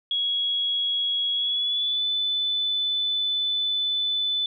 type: tone with pitch glide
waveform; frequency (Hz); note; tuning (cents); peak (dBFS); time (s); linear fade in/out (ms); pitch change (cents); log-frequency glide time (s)
sine; 3328 to 3502; G#7 to A7; +3 to -9; -22; 0.11-4.46; 2; +88; 1.33-2.05
effects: none